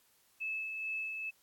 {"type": "tone with tremolo", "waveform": "sine", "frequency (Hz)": 2609, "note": "E7", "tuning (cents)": -18, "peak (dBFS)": -34, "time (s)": [0.4, 1.31], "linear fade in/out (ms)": 20, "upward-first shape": "sine", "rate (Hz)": 2.3, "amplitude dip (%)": 35, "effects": ["white hiss -69 dBFS RMS until 1.42 s", "AAC 64 kbps"]}